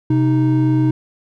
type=tone pair together; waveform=triangle; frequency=129.3 / 311.1 Hz; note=C3 / D#4; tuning=-20 / 0 cents; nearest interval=octave + minor third; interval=1520 cents; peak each=-13 dBFS; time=0.1-0.91 s; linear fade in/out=5 ms; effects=none